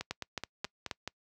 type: two click trains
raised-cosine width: 0.2 ms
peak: -17 / -19 dBFS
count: 4 / 6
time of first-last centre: 0.11-0.912 / 0.01-1.076 s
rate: 3.74 / 4.69 Hz
effects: noise-tail reverb RT60 0.1 s tail -26 dB re dry + high-pass 60 Hz 12 dB/octave